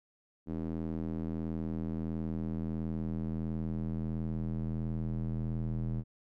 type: tone with band-pass filter sweep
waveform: square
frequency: 40.74 Hz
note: E1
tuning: 20 cents flat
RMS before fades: -35 dBFS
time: 0.46-6.04 s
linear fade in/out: 50 ms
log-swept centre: 260 to 150 Hz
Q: 1.7
effects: none